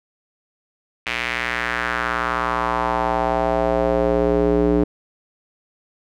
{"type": "tone with band-pass filter sweep", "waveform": "square", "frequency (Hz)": 59.5, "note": "A#1", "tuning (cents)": 36, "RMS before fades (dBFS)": -20, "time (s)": [1.06, 4.84], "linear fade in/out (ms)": 5, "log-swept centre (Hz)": [2400, 350], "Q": 2.5, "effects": []}